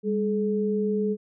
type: tone pair together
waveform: sine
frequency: 201.4 / 426.7 Hz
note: G3 / G#4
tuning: +47 / +47 cents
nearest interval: octave + minor second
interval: 1300 cents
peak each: -25 dBFS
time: 0.03-1.17 s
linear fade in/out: 50 ms
effects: none

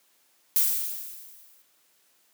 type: noise with exponential decay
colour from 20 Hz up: violet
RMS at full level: -20 dBFS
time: 0.56-1.62 s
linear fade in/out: 0 ms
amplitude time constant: 230 ms
effects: white hiss -65 dBFS RMS until 2.33 s + high-pass 200 Hz 12 dB/octave

